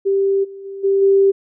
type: tone with level steps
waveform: sine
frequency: 392.3 Hz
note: G4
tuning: 1 cent sharp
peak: -13 / -31 / -27 / -12 / -9 dBFS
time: 0.05-1.32 s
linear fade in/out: 20 ms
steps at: 0.43 / 0.64 / 0.83 / 1.01 s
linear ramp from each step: 20 ms
effects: none